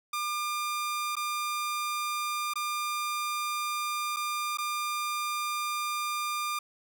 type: tone with dropouts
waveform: sawtooth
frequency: 1200 Hz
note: D6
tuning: 37 cents sharp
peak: -26 dBFS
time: 0.13-6.59 s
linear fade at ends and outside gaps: 5 ms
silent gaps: 1.155-1.166 / 2.537-2.556 / 4.163-4.167 / 4.573-4.584 s
effects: none